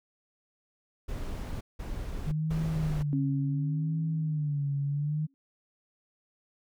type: noise bursts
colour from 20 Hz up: brown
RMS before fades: -35 dBFS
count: 3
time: 1.08-3.03 s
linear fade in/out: 10 ms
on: 530 ms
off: 180 ms
type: tone with vibrato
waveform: sine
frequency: 150 Hz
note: D3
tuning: 37 cents sharp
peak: -27 dBFS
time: 2.26-5.27 s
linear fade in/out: 20 ms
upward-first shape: sine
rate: 0.7 Hz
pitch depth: 110 cents each way
type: tone with exponential decay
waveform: sine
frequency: 273.1 Hz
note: C#4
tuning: 26 cents flat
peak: -27 dBFS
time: 3.13-5.34 s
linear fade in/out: 0 ms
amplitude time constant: 480 ms
effects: none